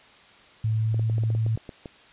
sine tone with pitch glide, 110 to 111.34 Hz, A2 to A2, 0 to +21 cents, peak -21 dBFS, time 0.64-1.56 s, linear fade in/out 5 ms, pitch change +21 cents, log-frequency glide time 0.78-0.97 s
clicks, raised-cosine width 2 ms, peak -23 dBFS, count 11, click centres 0.944 / 0.995 / 1.098 / 1.182 / 1.236 / 1.303 / 1.35 / 1.464 / 1.575 / 1.692 / 1.858 s
effects white hiss -52 dBFS RMS until 2.12 s + resampled to 8000 Hz

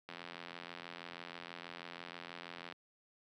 click train, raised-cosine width 0.3 ms, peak -29 dBFS, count 228, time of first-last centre 0.09-2.723 s, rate 86.2 Hz, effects high-pass 150 Hz 12 dB/octave

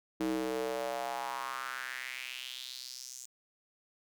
square tone with high-pass filter sweep, 63.7 Hz, C2, 46 cents flat, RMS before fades -38 dBFS, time 0.2-3.26 s, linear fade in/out 5 ms, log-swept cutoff 290 to 7000 Hz, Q 3.7, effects none

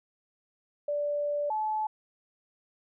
sine tone pair in turn, 584 / 862.5 Hz, D5 / A5, -10 / -35 cents, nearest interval perfect fifth, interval 675 cents, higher second, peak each -27 dBFS, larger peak neither, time 0.88-1.5 / 1.5-1.87 s, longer first, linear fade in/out 5 ms, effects none

